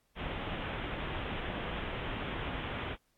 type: low-pass noise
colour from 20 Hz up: pink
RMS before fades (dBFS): -38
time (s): 0.15-2.97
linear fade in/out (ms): 50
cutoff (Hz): 3500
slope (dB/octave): 96
effects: pink hiss -75 dBFS RMS until 3.17 s + AAC 64 kbps